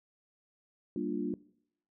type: chord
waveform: sine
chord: G minor seventh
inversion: none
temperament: equal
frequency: 196 / 233.1 / 293.7 / 349.2 Hz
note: G3 / Bb3 / D4 / F4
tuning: 0 / 0 / 0 / 0 cents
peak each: -39 / -37 / -35 / -37 dBFS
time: 0.96-1.34 s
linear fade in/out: 2 ms
effects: noise-tail reverb RT60 0.7 s tail -21 dB re dry